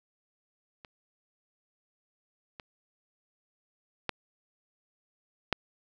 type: clicks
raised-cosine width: 0.3 ms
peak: -30 / -26 / -13 / -9 dBFS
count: 4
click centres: 0.848 / 2.598 / 4.093 / 5.527 s
effects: none